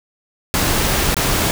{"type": "noise with dropouts", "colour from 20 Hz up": "pink", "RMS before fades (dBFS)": -17, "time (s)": [0.54, 1.51], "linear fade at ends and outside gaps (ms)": 0, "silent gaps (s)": [1.144, 1.167], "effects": []}